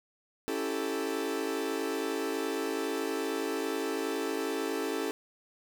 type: chord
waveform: 40% pulse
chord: A dominant seventh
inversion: first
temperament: equal with one note detuned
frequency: 277.2 / 329.6 / 392 / 441.3 Hz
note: C#4 / E4 / G4 / A4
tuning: 0 / 0 / 0 / +5 cents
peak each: -36 / -36 / -36 / -34 dBFS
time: 0.48-5.11 s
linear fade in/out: 0 ms
effects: none